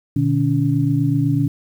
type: tone cluster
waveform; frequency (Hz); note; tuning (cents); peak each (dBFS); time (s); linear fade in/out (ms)
sine; 123.2 / 151.2 / 282.4; B2 / D#3 / C#4; -4 / -49 / +32; -19; 0.16-1.48; 5
effects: 8-bit